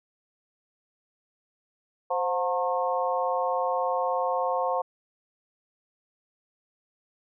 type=harmonic tone with a mistuned harmonic; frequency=180 Hz; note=F#3; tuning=47 cents flat; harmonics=3 / 4 / 5 / 6; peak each=-28 / -29 / -30 / -31 dBFS; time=2.1-4.82 s; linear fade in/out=10 ms; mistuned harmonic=3; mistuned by=-54 cents; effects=none